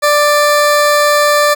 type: tone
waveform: 20% pulse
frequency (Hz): 589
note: D5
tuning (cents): +5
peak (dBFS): -3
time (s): 0.02-1.55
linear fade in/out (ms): 20
effects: none